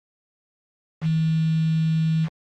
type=tone with quantisation; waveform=sine; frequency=160 Hz; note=D#3; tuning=49 cents sharp; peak=-18 dBFS; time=1.01-2.29 s; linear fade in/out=50 ms; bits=6; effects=low-pass 4000 Hz 12 dB/octave + Opus 48 kbps